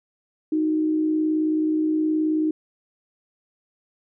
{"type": "tone pair together", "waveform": "sine", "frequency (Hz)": [311.1, 370], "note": ["D#4", "F#4"], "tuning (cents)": [0, 0], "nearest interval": "minor third", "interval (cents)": 300, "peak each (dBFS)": [-19, -31], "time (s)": [0.52, 2.51], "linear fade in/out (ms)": 5, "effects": []}